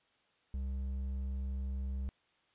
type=tone with hard clipping; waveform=sine; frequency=66.5 Hz; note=C2; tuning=29 cents sharp; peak=-36 dBFS; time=0.54-2.09 s; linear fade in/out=0 ms; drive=5 dB; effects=white hiss -72 dBFS RMS until 2.54 s + resampled to 8000 Hz